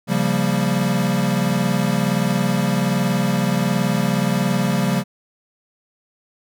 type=chord; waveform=square; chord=G half-diminished seventh; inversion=second; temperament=equal with one note detuned; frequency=137 / 174.61 / 196 / 233.1 Hz; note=Db3 / F3 / G3 / Bb3; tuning=-20 / 0 / 0 / 0 cents; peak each=-24 / -23 / -22 / -25 dBFS; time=0.07-5.04 s; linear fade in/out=50 ms; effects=none